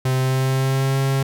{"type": "tone with pitch glide", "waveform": "45% pulse", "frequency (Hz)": [130, 135.44], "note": ["C3", "C#3"], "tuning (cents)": [-11, -40], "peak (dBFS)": -17, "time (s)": [0.05, 1.23], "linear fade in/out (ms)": 5, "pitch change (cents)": 71, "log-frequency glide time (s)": [0.16, 0.97], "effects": []}